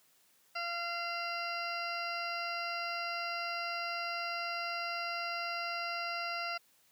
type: harmonic tone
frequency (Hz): 688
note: F5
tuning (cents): -26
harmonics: 1 / 2 / 3 / 4 / 6 / 7 / 8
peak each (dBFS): -41 / -39 / -43 / -42 / -52 / -43 / -52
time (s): 0.55-6.58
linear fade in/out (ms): 10
effects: white hiss -68 dBFS RMS until 6.91 s + high-pass 100 Hz 12 dB/octave